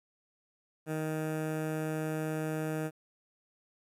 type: tone with notch filter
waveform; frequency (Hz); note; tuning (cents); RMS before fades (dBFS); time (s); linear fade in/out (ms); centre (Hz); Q
15% pulse; 156.3; D#3; +8; -34; 0.86-2.91; 50; 4200; 0.65
effects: resampled to 32000 Hz + 11-bit

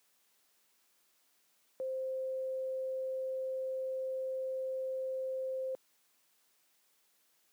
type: tone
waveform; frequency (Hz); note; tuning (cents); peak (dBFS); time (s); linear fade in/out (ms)
sine; 523.3; C5; 0; -34; 1.8-5.75; 0
effects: white hiss -72 dBFS RMS until 7.52 s + high-pass 200 Hz 12 dB/octave

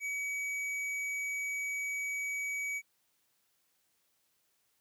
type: tone with hard clipping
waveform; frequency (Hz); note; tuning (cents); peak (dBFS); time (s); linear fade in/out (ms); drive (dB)
sine; 2270; C#7; +41; -35; 0-2.82; 50; 8
effects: white hiss -75 dBFS RMS until 4.8 s + high-pass 60 Hz 12 dB/octave

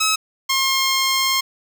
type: tone pair in turn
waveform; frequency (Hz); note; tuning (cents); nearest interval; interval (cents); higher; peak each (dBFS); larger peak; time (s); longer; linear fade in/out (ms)
10% pulse; 1285 / 1068.8; E6 / C6; -45 / +36; minor third; 319; first; -8; neither; 0-0.16 / 0.49-1.41; second; 10
effects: none

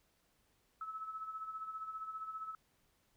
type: tone with tremolo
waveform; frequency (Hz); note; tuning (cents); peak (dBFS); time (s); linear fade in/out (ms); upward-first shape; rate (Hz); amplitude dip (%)
sine; 1300; E6; -24; -39; 0.81-2.55; 2; sine; 15; 60
effects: pink hiss -75 dBFS RMS until 3.16 s

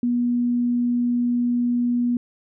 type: tone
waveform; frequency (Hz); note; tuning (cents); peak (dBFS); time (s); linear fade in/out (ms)
sine; 242; B3; -35; -18; 0.03-2.17; 2
effects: none

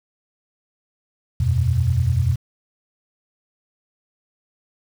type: chord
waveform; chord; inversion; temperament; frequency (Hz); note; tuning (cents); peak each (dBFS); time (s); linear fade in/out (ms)
sine; E suspended second; none; equal; 82.41 / 92.5 / 123.47; E2 / F#2 / B2; 0 / 0 / 0; -21 / -21 / -19; 1.4-2.36; 5
effects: 7-bit

